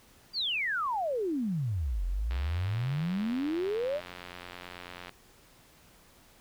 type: exponential two-way sweep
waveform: sine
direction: down then up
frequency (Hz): 4853 to 42.14 to 624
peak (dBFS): -28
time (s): 0.33-4.01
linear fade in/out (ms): 50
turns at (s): 2.05
type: click train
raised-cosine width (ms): 0.3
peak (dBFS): -26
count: 249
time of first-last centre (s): 2.31-5.093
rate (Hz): 89.1
effects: pink hiss -59 dBFS RMS until 6.4 s